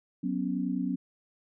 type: chord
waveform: sine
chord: F# suspended fourth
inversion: none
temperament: equal with one note detuned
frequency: 185 / 246.9 / 276.4 Hz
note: F#3 / B3 / C#4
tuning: 0 / 0 / -5 cents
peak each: -32 dBFS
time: 0.23-0.96 s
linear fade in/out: 10 ms
effects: none